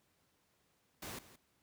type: noise with echo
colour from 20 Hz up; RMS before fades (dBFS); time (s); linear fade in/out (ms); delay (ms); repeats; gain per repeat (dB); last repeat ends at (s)
pink; -45; 1.02-1.19; 5; 170; 1; -15; 1.36
effects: pink hiss -75 dBFS RMS until 1.62 s + high-pass 80 Hz 12 dB/octave